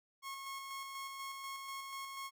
sawtooth tone with tremolo, 1089 Hz, C#6, 31 cents flat, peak -38 dBFS, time 0.22-2.31 s, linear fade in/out 50 ms, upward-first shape square, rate 4.1 Hz, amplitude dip 30%, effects none

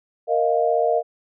sine chord, Bb suspended fourth, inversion none, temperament equal, 466.2 / 622.3 / 698.5 Hz, Bb4 / Eb5 / F5, 0 / 0 / 0 cents, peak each -21 dBFS, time 0.27-1.03 s, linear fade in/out 50 ms, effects none

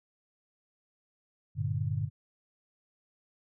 sine chord, G minor, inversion none, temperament equal, 98 / 116.54 / 146.83 Hz, G2 / Bb2 / D3, 0 / 0 / 0 cents, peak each -33 dBFS, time 1.55-2.1 s, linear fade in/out 50 ms, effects none

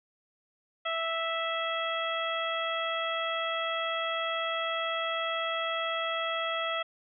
harmonic tone, 658 Hz, E5, 3 cents flat, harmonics 1 / 2 / 3 / 4 / 5, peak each -34 / -33 / -37 / -39 / -36 dBFS, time 0.85-6.83 s, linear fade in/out 10 ms, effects none

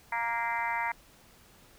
harmonic tone with a mistuned harmonic, 233.5 Hz, A#3, 3 cents sharp, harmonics 3 / 4 / 5 / 6 / 7 / 8 / 9 / 10, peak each -41 / -31 / -43 / -42 / -39 / -40 / -35 / -43 dBFS, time 0.12-0.92 s, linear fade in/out 5 ms, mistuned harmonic 9, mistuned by -23 cents, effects pink hiss -58 dBFS RMS until 1.78 s

